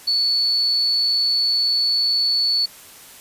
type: tone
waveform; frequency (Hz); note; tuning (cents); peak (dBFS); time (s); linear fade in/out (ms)
sine; 4441; C#8; +2; -16; 0.07-2.66; 10
effects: white hiss -43 dBFS RMS until 3.2 s + resampled to 32000 Hz